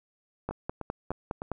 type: two click trains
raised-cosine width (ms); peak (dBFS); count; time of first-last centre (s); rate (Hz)
1; -17 / -21; 6 / 4; 0.49-1.517 / 0.51-1.419; 4.87 / 3.3
effects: none